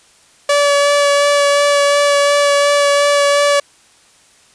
sawtooth tone with vibrato, 573 Hz, D5, 43 cents flat, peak -6 dBFS, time 0.49-3.6 s, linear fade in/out 5 ms, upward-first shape sine, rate 2.8 Hz, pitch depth 12 cents each way, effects white hiss -49 dBFS RMS until 4.54 s + resampled to 22050 Hz

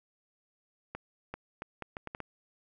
accelerating click train, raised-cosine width 0.5 ms, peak -23 dBFS, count 8, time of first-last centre 0.95-2.203 s, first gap 390 ms, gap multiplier 0.72, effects none

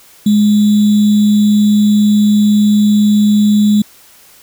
sine tone with sample-and-hold, 209 Hz, G#3, 11 cents sharp, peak -6 dBFS, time 0.26-3.82 s, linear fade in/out 5 ms, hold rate 3675 Hz, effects white hiss -43 dBFS RMS until 4.42 s

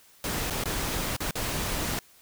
pink noise with dropouts, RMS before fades -30 dBFS, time 0.24-1.99 s, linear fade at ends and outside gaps 1 ms, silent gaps 0.5-0.506 / 0.638-0.656 / 1.165-1.204 / 1.31-1.355 s, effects white hiss -57 dBFS RMS until 2.21 s

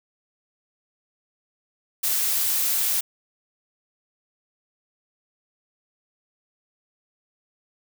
blue noise, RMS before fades -23 dBFS, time 2.03-3.01 s, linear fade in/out 10 ms, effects none

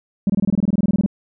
sine tone bursts, 198.1 Hz, G3, 18 cents sharp, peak -11 dBFS, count 16, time 0.27-1.062 s, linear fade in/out 2 ms, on 27 ms, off 24 ms, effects tanh soft clip ceiling -11 dBFS

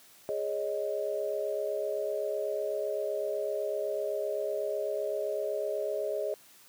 sine chord, Ab suspended fourth, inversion none, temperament equal, 415.3 / 554.4 / 622.3 Hz, Ab4 / Db5 / Eb5, 0 / 0 / 0 cents, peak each -34 / -35 / -33 dBFS, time 0.29-6.34 s, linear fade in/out 0 ms, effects white hiss -57 dBFS RMS until 6.68 s + high-pass 80 Hz 12 dB/octave

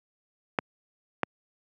clicks, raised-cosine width 0.5 ms, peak -8 dBFS, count 2, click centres 0.588 / 1.233 s, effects high-pass 150 Hz 12 dB/octave

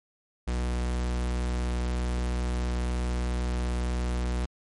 45% pulse tone, 61 Hz, B1, 21 cents flat, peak -26 dBFS, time 0.47-4.46 s, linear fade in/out 10 ms, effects MP3 48 kbps

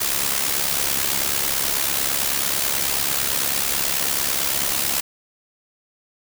white noise with amplitude modulation, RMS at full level -19 dBFS, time 0-5.01 s, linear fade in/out 10 ms, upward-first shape sine, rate 69.1 Hz, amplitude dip 65%, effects none

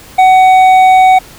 sine tone with hard clipping, 750 Hz, F#5, 23 cents sharp, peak -4 dBFS, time 0.18-1.19 s, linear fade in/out 10 ms, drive 7 dB, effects pink hiss -35 dBFS RMS until 1.38 s

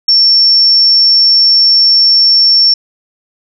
sine tone, 5440 Hz, F8, 46 cents flat, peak -4 dBFS, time 0.08-2.74 s, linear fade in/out 5 ms, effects none

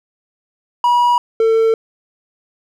triangle tone pair in turn, 967 / 448.9 Hz, B5 / A4, -37 / +35 cents, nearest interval octave + minor second, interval 1328 cents, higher first, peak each -8 dBFS, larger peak neither, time 0.84-1.18 / 1.4-1.74 s, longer neither, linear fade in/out 2 ms, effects none

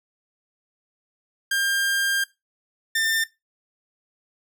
sawtooth tone pair in turn, 1600 / 1795.9 Hz, G6 / A6, +35 / +35 cents, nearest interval major second, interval 200 cents, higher second, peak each -17 dBFS, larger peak neither, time 1.51-2.24 / 2.95-3.24 s, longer first, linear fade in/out 5 ms, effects noise-tail reverb RT60 0.2 s tail -18 dB re dry

